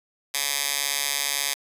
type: tone with high-pass filter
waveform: 10% pulse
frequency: 141.8 Hz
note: C#3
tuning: 40 cents sharp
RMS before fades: -26 dBFS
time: 0.34-1.54 s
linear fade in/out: 5 ms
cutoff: 2900 Hz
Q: 0.5
effects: resampled to 32000 Hz